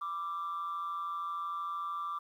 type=tone with amplitude modulation; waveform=sine; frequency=1174.7 Hz; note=D6; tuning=in tune; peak=-30 dBFS; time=0.01-2.19 s; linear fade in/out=10 ms; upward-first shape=sine; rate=173 Hz; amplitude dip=65%; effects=tanh soft clip ceiling -30 dBFS + 11-bit